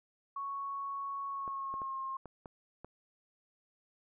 sine tone with pitch glide, 1108.7 to 1068.5 Hz, C#6 to C6, 0 to +36 cents, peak -36 dBFS, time 0.36-2.17 s, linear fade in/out 5 ms, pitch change -64 cents, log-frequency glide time 1.28-1.99 s
clicks, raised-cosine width 1 ms, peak -32 dBFS, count 6, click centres 1.478 / 1.74 / 1.818 / 2.257 / 2.458 / 2.846 s
effects none

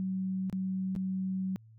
sine tone with dropouts, 188.6 Hz, F#3, 33 cents sharp, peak -30 dBFS, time 0-1.56 s, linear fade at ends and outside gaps 0 ms, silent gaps 0.498-0.527 / 0.952-0.962 s, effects added 111 Hz sine -53 dBFS peak until 1.78 s

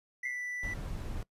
triangle tone, 1975.5 Hz, B6, in tune, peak -34 dBFS, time 0.23-0.74 s, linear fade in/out 5 ms
sine tone with exponential decay, 2105 Hz, C7, 10 cents sharp, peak -33 dBFS, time 0.25-0.47 s, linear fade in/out 5 ms, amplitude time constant 46 ms
brown noise, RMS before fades -38 dBFS, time 0.63-1.23 s, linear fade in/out 2 ms
effects noise-tail reverb RT60 0.1 s tail -22 dB re dry + resampled to 32000 Hz

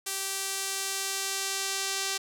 sawtooth tone with band-pass filter sweep, 389.2 Hz, G4, 12 cents flat, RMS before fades -32 dBFS, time 0.06-2.18 s, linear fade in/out 10 ms, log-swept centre 9000 to 6000 Hz, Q 0.95, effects none

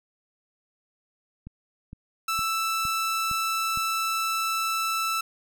click train, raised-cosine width 5 ms, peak -27 dBFS, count 6, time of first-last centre 1.47-3.774 s, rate 2.17 Hz
sawtooth tone, 1322 Hz, E6, 5 cents sharp, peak -21 dBFS, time 2.28-5.21 s, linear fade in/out 5 ms
effects none

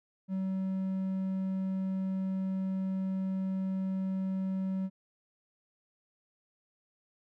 triangle tone, 190 Hz, F#3, 46 cents sharp, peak -28 dBFS, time 0.28-4.9 s, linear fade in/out 50 ms, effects none

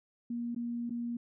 sine tone with dropouts, 237.1 Hz, A#3, 30 cents sharp, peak -33 dBFS, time 0.3-1.17 s, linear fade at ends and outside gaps 5 ms, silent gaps 0.548-0.561 / 0.896-0.905 s, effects none

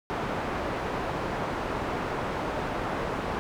white low-pass noise, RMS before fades -31 dBFS, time 0.1-3.39 s, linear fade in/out 0 ms, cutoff 1000 Hz, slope 12 dB/octave, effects none

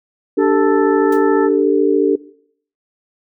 sine chord, D suspended fourth, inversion none, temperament equal with one note detuned, 293.7 / 392 / 445.9 Hz, D4 / G4 / A4, 0 / 0 / +23 cents, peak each -15 dBFS, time 0.37-2.16 s, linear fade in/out 10 ms
harmonic tone, 440 Hz, A4, in tune, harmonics 2 / 3 / 4, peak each -21 / -25 / -27 dBFS, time 0.38-1.5 s, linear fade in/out 50 ms
white noise with exponential decay, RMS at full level -32 dBFS, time 1.12-1.24 s, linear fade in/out 5 ms, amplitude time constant 26 ms
effects noise-tail reverb RT60 0.6 s tail -18 dB re dry

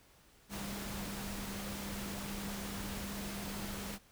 sine tone in noise, 200 Hz, G3, 35 cents sharp, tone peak -43 dBFS, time 0.49-3.99 s, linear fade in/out 50 ms, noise pink, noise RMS -43 dBFS, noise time 0.49-3.99 s, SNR -3 dB, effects pink hiss -64 dBFS RMS until 4.11 s

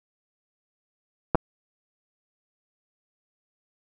clicks, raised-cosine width 1 ms, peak -6 dBFS, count 2, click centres 1.348 / 1.354 s, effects none

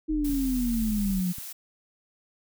sine exponential sweep, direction down, 315.8 to 175.6 Hz, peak -24 dBFS, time 0.08-1.33 s, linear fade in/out 20 ms
sine tone, 41.16 Hz, E1, 2 cents flat, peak -31 dBFS, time 0.09-1.21 s, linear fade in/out 20 ms
blue noise, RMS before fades -39 dBFS, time 0.24-1.53 s, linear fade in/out 10 ms
clicks, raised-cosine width 5 ms, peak -30 dBFS, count 8, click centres 0.298 / 0.335 / 0.823 / 0.913 / 0.981 / 1.061 / 1.102 / 1.384 s
effects none

